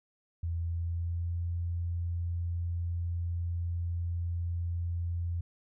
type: tone with pitch glide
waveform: sine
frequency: 84 to 85.91 Hz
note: E2 to F2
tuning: +33 to -28 cents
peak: -30 dBFS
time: 0.43-5.41 s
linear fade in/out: 5 ms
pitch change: +39 cents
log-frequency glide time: 0.56-1.37 s
effects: none